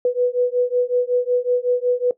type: beating tone pair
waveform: sine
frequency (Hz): 490.8 / 496.2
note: B4 / B4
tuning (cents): -11 / +8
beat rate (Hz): 5.4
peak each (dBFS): -19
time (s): 0.05-2.11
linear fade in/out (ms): 2
effects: noise-tail reverb RT60 0.1 s tail -17 dB re dry